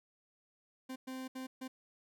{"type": "tone bursts at uneven times", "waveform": "40% pulse", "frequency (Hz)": 260, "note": "C4", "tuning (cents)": -11, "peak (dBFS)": -40, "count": 4, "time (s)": [[0.89, 0.96], [1.07, 1.28], [1.35, 1.47], [1.61, 1.68]], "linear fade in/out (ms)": 10, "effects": []}